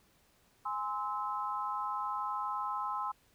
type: chord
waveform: sine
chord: Ab augmented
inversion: none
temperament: just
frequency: 830.6 / 1038.3 / 1297.8 Hz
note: Ab5 / C6 / E6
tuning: 0 / -14 / -27 cents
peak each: -39 / -36 / -38 dBFS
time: 0.65-3.12 s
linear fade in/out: 10 ms
effects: pink hiss -68 dBFS RMS until 3.34 s